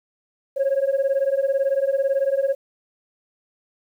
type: beating tone pair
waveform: sine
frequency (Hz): 536 / 554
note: C5 / C#5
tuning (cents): +42 / -1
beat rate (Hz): 18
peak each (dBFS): -20 / -19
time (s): 0.56-2.55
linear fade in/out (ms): 20
effects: tanh soft clip ceiling -14 dBFS + 9-bit